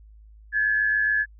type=tone pair together; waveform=sine; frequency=1600 / 1707.1 Hz; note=G6 / G#6; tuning=+35 / +47 cents; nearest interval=minor second; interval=112 cents; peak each=-27 / -20 dBFS; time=0.52-1.26 s; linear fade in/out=50 ms; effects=added 53 Hz sine -46 dBFS peak until 1.39 s